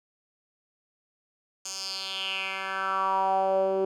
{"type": "tone with band-pass filter sweep", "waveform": "10% pulse", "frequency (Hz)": 191.9, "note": "G3", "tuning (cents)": -37, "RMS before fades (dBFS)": -28, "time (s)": [1.65, 3.85], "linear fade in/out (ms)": 5, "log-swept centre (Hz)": [6500, 410], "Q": 4.3, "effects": []}